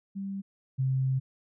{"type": "tone pair in turn", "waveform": "sine", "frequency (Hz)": [196, 131.95], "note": ["G3", "C3"], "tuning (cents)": [0, 15], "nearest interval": "perfect fifth", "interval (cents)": 685, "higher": "first", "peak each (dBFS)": [-32, -24], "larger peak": "second", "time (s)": [[0.15, 0.42], [0.78, 1.2]], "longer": "second", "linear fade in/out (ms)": 20, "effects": []}